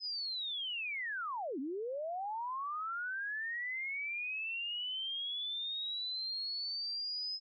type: linear two-way sweep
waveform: sine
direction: down then up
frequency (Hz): 5110 to 250 to 5110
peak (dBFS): -36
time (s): 0-7.4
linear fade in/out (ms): 50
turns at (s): 1.59
effects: none